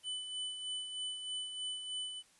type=tone with tremolo; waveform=square; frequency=3000 Hz; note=F#7; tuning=23 cents sharp; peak=-37 dBFS; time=0.03-2.23 s; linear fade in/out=50 ms; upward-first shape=sine; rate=3.2 Hz; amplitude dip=50%; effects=white hiss -66 dBFS RMS until 2.39 s + resampled to 24000 Hz